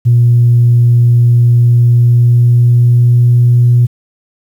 sine tone with pitch glide, 119.7 to 121.16 Hz, A#2 to B2, +46 to -33 cents, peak -3 dBFS, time 0.05-3.87 s, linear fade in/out 20 ms, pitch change +21 cents, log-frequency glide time 1.67-3.59 s, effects tanh soft clip ceiling 0 dBFS + 7-bit

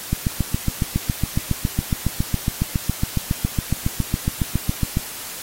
click train, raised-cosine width 5 ms, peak -6 dBFS, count 36, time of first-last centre 0.13-4.971 s, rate 7.23 Hz, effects white hiss -33 dBFS RMS until 5.42 s + AAC 48 kbps

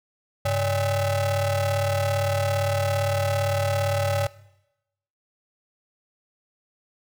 35% pulse ring-modulated tone, 235.2 Hz, A#3, 16 cents sharp, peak -17 dBFS, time 0.45-4.27 s, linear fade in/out 5 ms, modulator 334 Hz, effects noise-tail reverb RT60 0.9 s tail -20 dB re dry

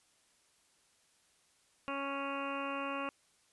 harmonic tone, 277.2 Hz, C#4, in tune, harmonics 1 / 2 / 3 / 4 / 5 / 6 / 7 / 8 / 9 / 10, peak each -42 / -42 / -47 / -40 / -45 / -54 / -54 / -55 / -47 / -46 dBFS, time 1.88-3.09 s, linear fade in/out 0 ms, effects white hiss -70 dBFS RMS until 3.52 s + resampled to 24000 Hz

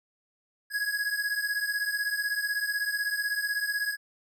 square beating tone pair, 1661.2 / 1677.2 Hz, G#6 / G#6, 0 / +17 cents, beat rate 16 Hz, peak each -30 / -33 dBFS, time 0.7-3.97 s, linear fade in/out 50 ms, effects none

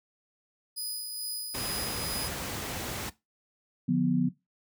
20% pulse tone with tremolo, 4978 Hz, D#8, in tune, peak -26 dBFS, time 0.76-2.29 s, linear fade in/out 20 ms, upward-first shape sine, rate 2.3 Hz, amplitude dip 35%
pink noise, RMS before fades -35 dBFS, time 1.54-3.1 s, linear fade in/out 10 ms
sine chord, B diminished, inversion first, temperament just, 148.16 / 177.8 / 246.9 Hz, D3 / F3 / B3, +16 / +31 / 0 cents, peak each -30 / -26 / -26 dBFS, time 3.88-4.29 s, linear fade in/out 10 ms
effects noise-tail reverb RT60 0.2 s tail -18 dB re dry + high-pass 60 Hz 12 dB/octave

